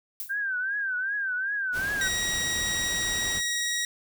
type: noise with exponential decay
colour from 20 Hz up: violet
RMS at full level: -31 dBFS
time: 0.2-0.41 s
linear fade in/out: 1 ms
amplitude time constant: 44 ms
type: tone with vibrato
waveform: sine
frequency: 1568 Hz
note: G6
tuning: in tune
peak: -26 dBFS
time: 0.29-2.09 s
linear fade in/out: 20 ms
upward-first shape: triangle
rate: 2.6 Hz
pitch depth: 130 cents each way
type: noise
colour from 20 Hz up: pink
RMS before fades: -37 dBFS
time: 1.72-3.42 s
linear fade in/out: 50 ms
type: tone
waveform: 15% pulse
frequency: 1902 Hz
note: A#6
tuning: 34 cents sharp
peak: -20 dBFS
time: 2.01-3.85 s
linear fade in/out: 2 ms
effects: none